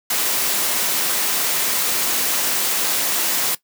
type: noise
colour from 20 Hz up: white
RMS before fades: -20 dBFS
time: 0.1-3.55 s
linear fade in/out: 5 ms
effects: noise-tail reverb RT60 0.1 s tail -17 dB re dry + high-pass 200 Hz 12 dB/octave